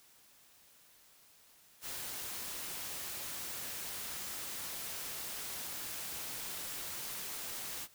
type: noise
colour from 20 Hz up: white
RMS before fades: -42 dBFS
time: 1.81-7.88 s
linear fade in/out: 50 ms
effects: white hiss -63 dBFS RMS until 7.94 s